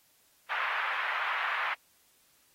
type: band-pass noise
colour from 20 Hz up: pink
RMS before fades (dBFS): -32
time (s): 0.49-1.75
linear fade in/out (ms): 20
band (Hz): 1000 to 2300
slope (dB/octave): 24
effects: white hiss -66 dBFS RMS until 2.54 s + AAC 48 kbps